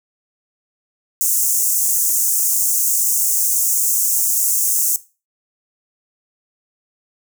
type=high-pass noise; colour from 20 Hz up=pink; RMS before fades=-17 dBFS; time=1.21-4.96 s; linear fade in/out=0 ms; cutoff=6400 Hz; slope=48 dB/octave; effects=noise-tail reverb RT60 0.3 s tail -17 dB re dry